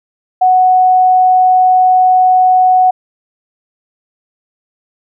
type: tone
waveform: sine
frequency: 740 Hz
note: F#5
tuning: in tune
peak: -5 dBFS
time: 0.41-2.91 s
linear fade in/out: 10 ms
effects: none